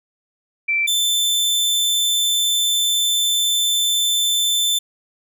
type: tone pair in turn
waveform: sine / sawtooth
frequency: 2338 / 3538 Hz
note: D7 / A7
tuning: -8 / +9 cents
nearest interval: perfect fifth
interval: 717 cents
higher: second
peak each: -16 / -13 dBFS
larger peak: second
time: 0.68-0.87 / 0.87-4.79 s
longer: second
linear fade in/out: 10 ms
effects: none